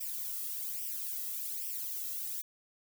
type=noise with flanger; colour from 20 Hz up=violet; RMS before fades=-38 dBFS; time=0-2.42 s; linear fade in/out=10 ms; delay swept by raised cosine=0.36 to 1.56 ms; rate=1.2 Hz; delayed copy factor=+0.8; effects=none